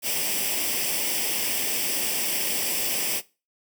white noise with comb filter, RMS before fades -26 dBFS, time 0.02-3.22 s, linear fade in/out 50 ms, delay 0.37 ms, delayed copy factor +0.7, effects noise-tail reverb RT60 0.3 s tail -20 dB re dry + high-pass 200 Hz 12 dB/octave

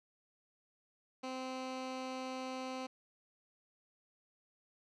15% pulse tone with low-pass filter, 259.2 Hz, C4, 16 cents flat, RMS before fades -42 dBFS, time 1.23-2.87 s, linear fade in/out 10 ms, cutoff 5300 Hz, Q 0.97, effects none

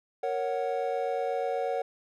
triangle chord, F# major, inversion first, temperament equal, 466.2 / 554.4 / 740 Hz, A#4 / C#5 / F#5, 0 / 0 / 0 cents, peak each -30 dBFS, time 0.23-1.82 s, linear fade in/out 5 ms, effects none

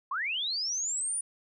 sine linear sweep, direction up, 1000 to 9670 Hz, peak -29 dBFS, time 0.11-1.21 s, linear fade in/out 5 ms, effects none

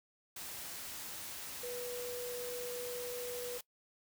sine tone in noise, 489.5 Hz, B4, 15 cents flat, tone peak -40 dBFS, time 1.63-3.58 s, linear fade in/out 5 ms, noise white, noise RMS -45 dBFS, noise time 0.36-3.61 s, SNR +2 dB, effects noise-tail reverb RT60 0.1 s tail -21 dB re dry

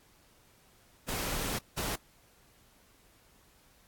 pink noise bursts at uneven times, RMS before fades -34 dBFS, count 2, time 1.08-1.59 / 1.77-1.96 s, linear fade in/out 10 ms, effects pink hiss -63 dBFS RMS until 3.87 s + AAC 64 kbps

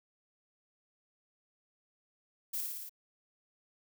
violet noise with echo, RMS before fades -36 dBFS, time 2.53-2.61 s, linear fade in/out 10 ms, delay 57 ms, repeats 5, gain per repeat -2 dB, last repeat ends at 2.895 s, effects none

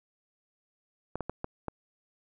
clicks, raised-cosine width 1 ms, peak -19 dBFS, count 5, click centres 1.156 / 1.207 / 1.296 / 1.444 / 1.683 s, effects none

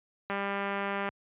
click train, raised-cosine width 0.5 ms, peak -18 dBFS, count 158, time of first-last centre 0.3-1.089 s, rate 199 Hz, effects high-pass 80 Hz 12 dB/octave + resampled to 8000 Hz

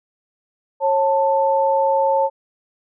sine tone pair together, 545.3 / 885 Hz, C#5 / A5, -29 / +10 cents, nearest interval minor sixth, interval 839 cents, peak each -17 dBFS, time 0.8-2.3 s, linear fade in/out 50 ms, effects none

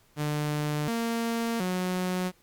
sawtooth tone with pitch steps, 149.3 / 230.9 / 182.8 Hz, D3 / A#3 / F#3, +29 / -16 / -21 cents, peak -23 dBFS, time 0.16-2.32 s, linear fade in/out 50 ms, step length 720 ms, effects pink hiss -63 dBFS RMS until 2.42 s + Opus 48 kbps

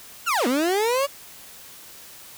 30% pulse linear two-way sweep, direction down then up, 1476 to 233.1 to 575 Hz, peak -17 dBFS, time 0.26-1.07 s, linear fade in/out 20 ms, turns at 0.47 s, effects white hiss -44 dBFS RMS until 2.37 s

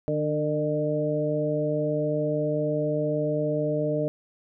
harmonic tone with a mistuned harmonic, 151.2 Hz, D#3, 49 cents flat, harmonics 1 / 2 / 3 / 4, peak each -29 / -30 / -29 / -27 dBFS, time 0.08-4.08 s, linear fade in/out 0 ms, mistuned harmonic 2, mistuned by -28 cents, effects none

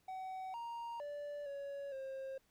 triangle tone with pitch steps, 754 / 935 / 582 / 561 / 534 Hz, F#5 / A#5 / D5 / C#5 / C5, +32 / +5 / -16 / +21 / +35 cents, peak -40 dBFS, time 0.08-2.38 s, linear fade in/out 5 ms, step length 460 ms, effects pink hiss -75 dBFS RMS until 2.5 s

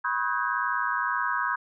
sine tone cluster, 978 / 1080 / 1264 / 1512 / 1631 Hz, B5 / C#6 / D#6 / F#6 / G#6, -17 / -45 / +27 / +37 / -32 cents, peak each -31 dBFS, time 0.04-1.56 s, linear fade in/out 10 ms, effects none

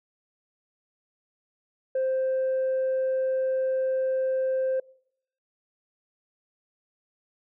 sine tone, 523.3 Hz, C5, in tune, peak -21 dBFS, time 1.95-4.8 s, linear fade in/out 5 ms, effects noise-tail reverb RT60 0.7 s tail -26 dB re dry + tanh soft clip ceiling -21 dBFS

